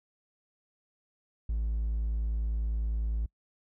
triangle tone, 55 Hz, A1, in tune, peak -25 dBFS, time 1.49-3.26 s, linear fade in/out 5 ms, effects noise-tail reverb RT60 0.1 s tail -25 dB re dry + tanh soft clip ceiling -21 dBFS

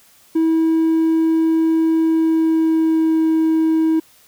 triangle tone with pitch glide, 323.6 to 320.3 Hz, E4 to E4, -32 to -50 cents, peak -10 dBFS, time 0.35-4 s, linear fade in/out 10 ms, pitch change -18 cents, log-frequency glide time 2.01-3.27 s, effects tanh soft clip ceiling -7 dBFS + white hiss -51 dBFS RMS until 4.27 s

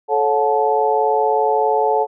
harmonic tone with a mistuned harmonic, 144.8 Hz, D3, 24 cents flat, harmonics 3 / 4 / 5 / 6, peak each -18 / -22 / -20 / -18 dBFS, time 0.08-2.07 s, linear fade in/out 50 ms, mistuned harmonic 4, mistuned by -85 cents, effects none

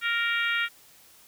harmonic tone, 466.2 Hz, A#4, in tune, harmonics 3 / 4 / 5 / 6 / 7 / 8, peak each -28 / -29 / -30 / -34 / -35 / -40 dBFS, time 0.01-0.69 s, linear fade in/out 50 ms, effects white hiss -55 dBFS RMS until 1.27 s

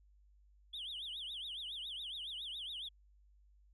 sine tone with vibrato, 3300 Hz, G#7, 12 cents flat, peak -40 dBFS, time 0.73-2.89 s, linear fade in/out 10 ms, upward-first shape triangle, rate 7.2 Hz, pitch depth 270 cents each way, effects tanh soft clip ceiling -39 dBFS + added 50 Hz sine -63 dBFS peak until 3.73 s

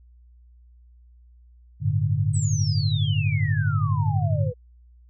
sine chord, G suspended second, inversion none, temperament just, 98 / 110.25 / 147 Hz, G2 / A2 / D3, 0 / +4 / +2 cents, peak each -24 dBFS, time 1.8-4.52 s, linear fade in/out 50 ms
sine exponential sweep, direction down, 8280 to 477.5 Hz, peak -31 dBFS, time 2.33-4.54 s, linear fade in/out 20 ms
effects added 60 Hz sine -49 dBFS peak until 5.09 s

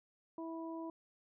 harmonic tone, 327.5 Hz, E4, 11 cents flat, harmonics 1 / 2 / 3, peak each -42 / -49 / -49 dBFS, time 0.38-0.9 s, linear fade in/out 2 ms, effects none

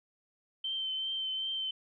sine tone with vibrato, 3102 Hz, G7, 19 cents flat, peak -32 dBFS, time 0.64-1.71 s, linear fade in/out 5 ms, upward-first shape triangle, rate 2.6 Hz, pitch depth 24 cents each way, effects none

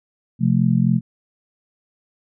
sine chord, F major, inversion second, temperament just, 130.96 / 174.61 / 218.3 Hz, C3 / F3 / A3, +2 / 0 / -13 cents, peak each -18 / -18 / -19 dBFS, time 0.39-1.01 s, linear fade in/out 50 ms, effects none

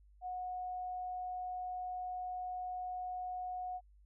sine tone, 730 Hz, F#5, 24 cents flat, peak -38 dBFS, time 0.21-3.81 s, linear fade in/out 50 ms, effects added 50 Hz sine -60 dBFS peak until 4.05 s

